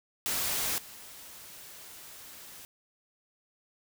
white noise with level steps, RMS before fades -31 / -48 dBFS, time 0.26-2.65 s, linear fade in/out 0 ms, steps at 0.78 s, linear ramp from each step 2 ms, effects none

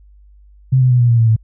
sine tone with pitch steps, 130.81 / 127.31 / 123.9 / 120.58 / 117.35 / 114.21 / 111.15 Hz, C3 / C3 / B2 / B2 / A#2 / A#2 / A2, 0 / -47 / +6 / -41 / +12 / -35 / +18 cents, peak -8 dBFS, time 0.72-1.364 s, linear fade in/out 10 ms, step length 92 ms, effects added 50 Hz sine -42 dBFS peak until 1.43 s

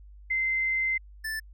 sine / square tone pair in turn, 2074 / 1760 Hz, C7 / A6, -16 / 0 cents, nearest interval minor third, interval 284 cents, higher first, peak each -24 / -31 dBFS, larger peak first, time 0.3-0.98 / 1.24-1.4 s, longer first, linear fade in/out 10 ms, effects added 50 Hz sine -46 dBFS peak until 1.53 s

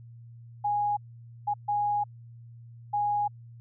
sine tone bursts at uneven times, 826 Hz, G#5, 10 cents flat, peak -24 dBFS, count 4, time 0.64-0.97 / 1.47-1.54 / 1.68-2.04 / 2.93-3.28 s, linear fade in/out 10 ms, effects added 117 Hz sine -45 dBFS peak until 3.6 s

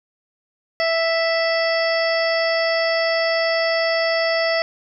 harmonic tone, 659.3 Hz, E5, in tune, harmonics 1 / 2 / 3 / 4 / 5 / 7 / 8, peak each -19 / -29 / -23 / -32 / -36 / -29 / -28 dBFS, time 0.8-4.62 s, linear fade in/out 0 ms, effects none

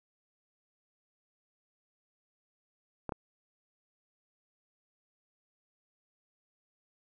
clicks, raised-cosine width 1 ms, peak -21 dBFS, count 2, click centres 3.093 / 3.122 s, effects none

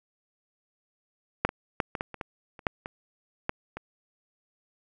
clicks, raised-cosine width 0.5 ms, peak -6 / -19 / -9 / -17 / -14 / -24 / -18 / -30 / -9 / -20 / -11 / -21 dBFS, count 12, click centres 1.45 / 1.491 / 1.802 / 1.952 / 2.009 / 2.143 / 2.212 / 2.592 / 2.668 / 2.859 / 3.494 / 3.77 s, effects none

